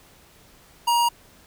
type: tone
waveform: square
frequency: 946 Hz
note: A#5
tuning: 25 cents sharp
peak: -18 dBFS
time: 0.87-1.09 s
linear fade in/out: 10 ms
effects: pink hiss -53 dBFS RMS until 1.46 s